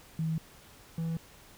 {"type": "tone pair in turn", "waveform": ["sine", "triangle"], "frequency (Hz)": [160.5, 164.16], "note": ["E3", "E3"], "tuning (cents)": [-46, -7], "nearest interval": "unison", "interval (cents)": 39, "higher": "second", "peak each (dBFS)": -28, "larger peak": "neither", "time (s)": [[0.19, 0.38], [0.98, 1.17]], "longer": "neither", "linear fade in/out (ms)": 2, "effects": ["pink hiss -55 dBFS RMS until 1.57 s"]}